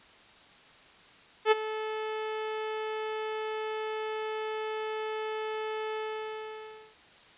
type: tone with ADSR envelope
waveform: sawtooth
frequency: 434.5 Hz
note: A4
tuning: 22 cents flat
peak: -13 dBFS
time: 1.45-6.95 s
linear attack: 65 ms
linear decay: 21 ms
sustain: -15 dB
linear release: 980 ms
effects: white hiss -55 dBFS RMS until 7.37 s + resampled to 8000 Hz